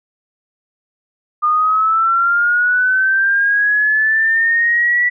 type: linear sweep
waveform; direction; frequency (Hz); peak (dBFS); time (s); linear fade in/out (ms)
sine; up; 1211 to 1958; -11; 1.42-5.1; 20
effects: none